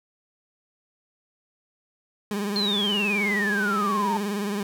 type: tone with vibrato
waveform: 30% pulse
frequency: 203.9 Hz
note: G#3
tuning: 32 cents flat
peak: -23 dBFS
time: 2.31-4.63 s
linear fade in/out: 2 ms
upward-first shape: sine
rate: 19 Hz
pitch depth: 67 cents each way
type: exponential sweep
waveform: sine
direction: down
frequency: 4260 to 880 Hz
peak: -23 dBFS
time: 2.56-4.17 s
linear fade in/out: 0 ms
effects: none